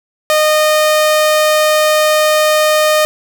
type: tone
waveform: sawtooth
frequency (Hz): 614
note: D#5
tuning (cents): -23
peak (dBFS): -5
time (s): 0.3-3.05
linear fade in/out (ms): 0
effects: none